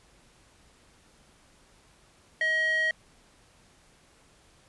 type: tone with band-pass filter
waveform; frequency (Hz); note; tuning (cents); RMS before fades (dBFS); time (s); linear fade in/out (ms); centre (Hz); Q
square; 633; D#5; +30; -26; 2.41-2.91; 2; 2100; 6.9
effects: pink hiss -60 dBFS RMS until 4.68 s + resampled to 24000 Hz